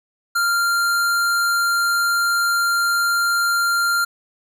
square tone, 1391 Hz, F6, 7 cents flat, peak -17 dBFS, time 0.35-4.05 s, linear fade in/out 10 ms, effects none

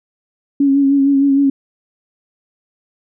sine tone with vibrato, 277.2 Hz, C#4, in tune, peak -9 dBFS, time 0.6-1.5 s, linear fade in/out 5 ms, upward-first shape sine, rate 6.5 Hz, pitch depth 32 cents each way, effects none

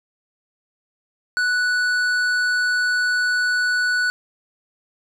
sine tone with hard clipping, 1480 Hz, F#6, in tune, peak -19 dBFS, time 1.37-4.1 s, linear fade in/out 0 ms, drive 9 dB, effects none

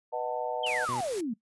sine chord, B dominant seventh, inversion none, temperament just, 493.9 / 617.4 / 740.8 / 889 Hz, B4 / D#5 / F#5 / A5, 0 / -14 / +2 / +18 cents, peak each -35 dBFS, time 0.12-0.86 s, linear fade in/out 20 ms
sine exponential sweep, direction down, 3277 to 209.1 Hz, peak -29 dBFS, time 0.63-1.34 s, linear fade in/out 10 ms
white noise, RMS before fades -41 dBFS, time 0.66-1.21 s, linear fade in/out 5 ms
15% pulse tone, 123.47 Hz, B2, in tune, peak -29 dBFS, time 0.89-1.01 s, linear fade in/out 0 ms
effects noise-tail reverb RT60 0.1 s tail -20 dB re dry + resampled to 24000 Hz

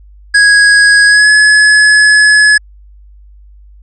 square tone with pitch glide, 1657 to 1700.6 Hz, G#6 to G#6, -4 to +41 cents, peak -4 dBFS, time 0.34-2.58 s, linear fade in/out 10 ms, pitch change +45 cents, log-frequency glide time 1.06-1.29 s, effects added 50 Hz sine -35 dBFS peak until 3.82 s + resampled to 22050 Hz

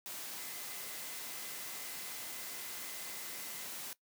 sine tone in noise, 2040 Hz, C7, 44 cents flat, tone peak -55 dBFS, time 0.38-3.64 s, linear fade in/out 0 ms, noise white, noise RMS -44 dBFS, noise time 0.06-3.93 s, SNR -14 dB, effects noise-tail reverb RT60 0.1 s tail -19 dB re dry + high-pass 150 Hz 12 dB/octave

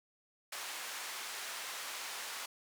pink band-pass noise, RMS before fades -43 dBFS, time 0.52-2.46 s, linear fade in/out 5 ms, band 1000 to 12000 Hz, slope 12 dB/octave, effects none

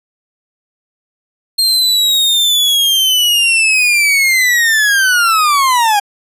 40% pulse linear sweep, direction down, 4222 to 799 Hz, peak -8 dBFS, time 1.58-6 s, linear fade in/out 10 ms, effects resampled to 32000 Hz

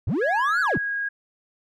triangle linear two-way sweep, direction up then down, 67.1 to 1538 to 67.1 Hz, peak -19 dBFS, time 0.07-0.78 s, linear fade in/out 5 ms, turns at 0.61 s
sine tone with pitch glide, 1661.2 to 1638.3 Hz, G#6 to G#6, 0 to -24 cents, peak -24 dBFS, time 0.21-1.09 s, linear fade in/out 10 ms, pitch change -24 cents, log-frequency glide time 0.6-0.95 s
effects none

